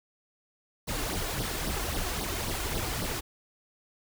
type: noise with flanger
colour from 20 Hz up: pink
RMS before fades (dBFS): -32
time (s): 0.87-3.21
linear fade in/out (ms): 20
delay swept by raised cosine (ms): 0.2 to 2.9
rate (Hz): 3.7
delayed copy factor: +0.65
effects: none